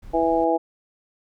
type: noise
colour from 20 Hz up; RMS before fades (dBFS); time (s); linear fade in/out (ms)
brown; -41; 0.02-0.45; 10
type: harmonic tone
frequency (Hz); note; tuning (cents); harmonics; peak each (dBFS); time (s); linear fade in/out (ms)
164.81; E3; 0; 2 / 3 / 4 / 5; -23 / -23 / -23 / -23; 0.13-0.58; 20
effects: none